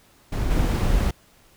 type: noise with level steps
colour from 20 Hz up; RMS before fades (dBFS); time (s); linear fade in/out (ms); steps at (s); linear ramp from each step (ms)
brown; -24 / -20; 0.32-1.11; 5; 0.5; 10
effects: pink hiss -56 dBFS RMS until 1.56 s